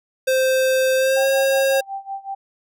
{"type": "tone with pitch glide", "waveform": "square", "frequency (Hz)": [522, 540.7], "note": ["C5", "C#5"], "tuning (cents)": [-4, -43], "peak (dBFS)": -16, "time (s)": [0.27, 1.81], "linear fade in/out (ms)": 10, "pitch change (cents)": 61, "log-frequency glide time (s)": [0.96, 1.26]}
{"type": "tone with tremolo", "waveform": "sine", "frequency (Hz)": 784, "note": "G5", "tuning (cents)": 0, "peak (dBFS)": -24, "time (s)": [1.16, 2.35], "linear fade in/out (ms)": 10, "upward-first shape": "sine", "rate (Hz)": 5.4, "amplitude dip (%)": 90}
{"effects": []}